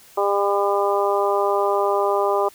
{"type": "harmonic tone", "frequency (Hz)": 200.9, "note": "G3", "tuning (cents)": 43, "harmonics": [2, 3, 4, 5, 6], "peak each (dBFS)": [-21, -23, -24, -25, -26], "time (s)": [0.17, 2.49], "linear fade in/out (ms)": 10, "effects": ["white hiss -49 dBFS RMS until 2.54 s"]}